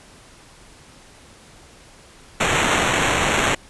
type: noise with sample-and-hold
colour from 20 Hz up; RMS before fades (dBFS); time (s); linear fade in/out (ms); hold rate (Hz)
white; -19; 2.4-3.55; 5; 4900
effects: pink hiss -47 dBFS RMS until 3.69 s + resampled to 24000 Hz